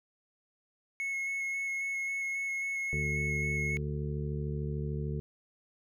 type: tone with vibrato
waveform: triangle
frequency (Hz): 2184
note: C#7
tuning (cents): -26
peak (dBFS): -30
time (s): 1-3.77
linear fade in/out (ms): 0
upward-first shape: square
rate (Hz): 3.7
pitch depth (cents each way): 10
type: harmonic tone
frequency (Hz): 73.42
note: D2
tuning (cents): 0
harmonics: 1 / 2 / 3 / 5 / 6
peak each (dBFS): -37 / -34 / -42 / -43 / -43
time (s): 2.93-5.2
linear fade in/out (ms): 0
effects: none